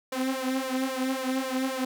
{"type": "tone with flanger", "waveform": "sawtooth", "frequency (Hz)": 261.6, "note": "C4", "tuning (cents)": 0, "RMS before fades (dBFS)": -29, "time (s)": [0.12, 1.85], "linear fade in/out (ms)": 5, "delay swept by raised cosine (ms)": [1.7, 4.4], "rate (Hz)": 3.7, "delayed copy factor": 0.8, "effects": []}